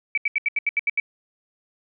sine tone bursts, 2297 Hz, D7, 39 cents flat, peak -18 dBFS, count 9, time 0.15-1 s, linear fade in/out 2 ms, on 26 ms, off 77 ms, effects none

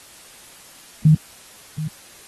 sine tone with echo, 155.56 Hz, D#3, in tune, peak -8 dBFS, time 1.05-1.15 s, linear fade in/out 5 ms, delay 730 ms, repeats 1, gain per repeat -14 dB, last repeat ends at 1.88 s, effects white hiss -45 dBFS RMS until 2.27 s + AAC 32 kbps

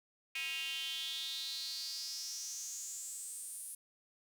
square tone with high-pass filter sweep, 146.83 Hz, D3, in tune, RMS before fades -42 dBFS, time 0.35-3.75 s, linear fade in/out 5 ms, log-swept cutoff 2500 to 10000 Hz, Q 6.2, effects none

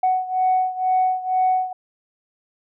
sine beating tone pair, 743 / 745.1 Hz, F#5 / F#5, +7 / +12 cents, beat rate 2.1 Hz, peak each -18 / -21 dBFS, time 0.03-1.73 s, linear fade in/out 5 ms, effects tanh soft clip ceiling -11 dBFS

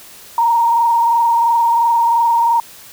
sine tone with frequency modulation, 932.3 Hz, A#5, in tune, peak -10 dBFS, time 0.38-2.6 s, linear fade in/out 2 ms, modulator 22.9 Hz, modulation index 0.79, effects white hiss -39 dBFS RMS until 2.92 s

